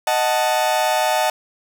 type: chord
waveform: 40% pulse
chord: D# diminished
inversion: none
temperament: equal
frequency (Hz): 622.3 / 740 / 880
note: D#5 / F#5 / A5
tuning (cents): 0 / 0 / 0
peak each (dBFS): -20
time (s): 0.07-1.3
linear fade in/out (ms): 2
effects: none